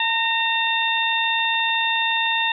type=harmonic tone with a mistuned harmonic; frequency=907 Hz; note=A#5; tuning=48 cents flat; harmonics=1 / 2 / 3 / 4; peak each=-24 / -24 / -24 / -24 dBFS; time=0-2.52 s; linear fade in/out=2 ms; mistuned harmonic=2; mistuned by=+25 cents; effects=none